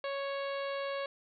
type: harmonic tone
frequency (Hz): 554.4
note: C#5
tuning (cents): 0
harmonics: 1 / 2 / 3 / 4 / 5 / 6 / 7 / 8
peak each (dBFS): -35 / -41 / -45 / -47 / -49 / -51 / -52 / -53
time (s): 0.04-1.06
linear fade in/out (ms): 2
effects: none